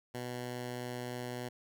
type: tone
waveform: 10% pulse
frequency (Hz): 123.47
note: B2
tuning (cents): 0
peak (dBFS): -30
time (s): 0.14-1.49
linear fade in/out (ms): 10
effects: none